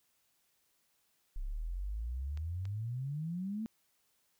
sine exponential sweep, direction up, 32 to 227.7 Hz, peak -35 dBFS, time 1.36-3.66 s, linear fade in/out 0 ms
clicks, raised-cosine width 0.2 ms, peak -35 dBFS, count 2, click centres 2.374 / 2.654 s
effects white hiss -75 dBFS RMS until 4.39 s

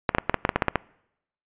clicks, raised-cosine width 0.5 ms, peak -4 dBFS, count 11, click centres 0.092 / 0.149 / 0.184 / 0.296 / 0.343 / 0.451 / 0.492 / 0.56 / 0.622 / 0.683 / 0.757 s, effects noise-tail reverb RT60 0.8 s tail -24 dB re dry + resampled to 8000 Hz

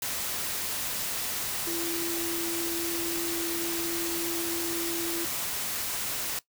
sine tone in noise, 337.6 Hz, E4, 41 cents sharp, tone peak -32 dBFS, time 1.67-5.25 s, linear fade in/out 2 ms, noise white, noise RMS -32 dBFS, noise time 0.02-6.39 s, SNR -3 dB, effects noise-tail reverb RT60 0.1 s tail -18 dB re dry

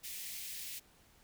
white high-pass noise, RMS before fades -44 dBFS, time 0.03-0.8 s, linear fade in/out 20 ms, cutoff 1900 Hz, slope 48 dB/octave, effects pink hiss -65 dBFS RMS until 1.23 s

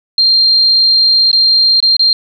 sine tone with dropouts, 4186 Hz, C8, in tune, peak -6 dBFS, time 0.18-2.13 s, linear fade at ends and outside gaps 2 ms, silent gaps 1.315-1.329 / 1.803-1.826 / 1.967-1.994 s, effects none

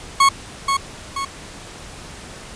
40% pulse tone with echo, 1100 Hz, C#6, 14 cents flat, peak -9 dBFS, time 0.2-0.29 s, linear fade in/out 5 ms, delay 480 ms, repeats 2, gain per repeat -6 dB, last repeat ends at 1.25 s, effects pink hiss -37 dBFS RMS until 2.55 s + resampled to 22050 Hz

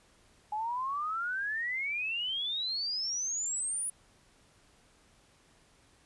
sine exponential sweep, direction up, 830.6 to 10000 Hz, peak -31 dBFS, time 0.52-3.9 s, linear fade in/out 5 ms, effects pink hiss -64 dBFS RMS until 6.05 s + resampled to 24000 Hz

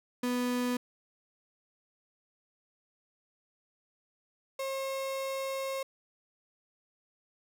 35% pulse tone pair in turn, 246.9 / 537.9 Hz, B3 / C5, 0 / +48 cents, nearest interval octave + minor second, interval 1348 cents, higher second, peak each -27 / -31 dBFS, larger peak first, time 0.23-0.77 / 4.59-5.83 s, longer second, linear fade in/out 5 ms, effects none

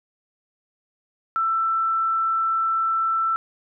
sine tone, 1332 Hz, E6, 18 cents sharp, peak -19 dBFS, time 1.36-3.36 s, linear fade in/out 0 ms, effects none

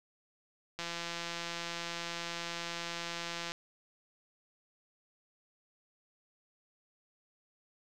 click train, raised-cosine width 0.2 ms, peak -21 dBFS, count 465, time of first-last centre 0.79-3.519 s, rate 170 Hz, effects none

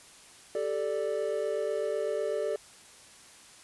triangle chord, G suspended second, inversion none, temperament equal, 392 / 440 / 587.3 Hz, G4 / A4 / D5, 0 / 0 / 0 cents, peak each -33 / -30 / -30 dBFS, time 0.55-2.56 s, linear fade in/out 2 ms, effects white hiss -53 dBFS RMS until 3.63 s + resampled to 24000 Hz

